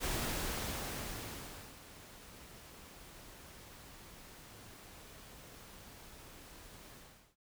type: noise with ADSR envelope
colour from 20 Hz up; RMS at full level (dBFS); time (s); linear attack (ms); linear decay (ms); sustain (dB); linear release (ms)
pink; -36; 0-7.36; 39; 1700; -18; 420
effects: none